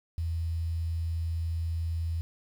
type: tone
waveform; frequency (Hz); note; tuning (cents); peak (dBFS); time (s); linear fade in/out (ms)
sine; 82.8; E2; +8; -28; 0.18-2.21; 0
effects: 9-bit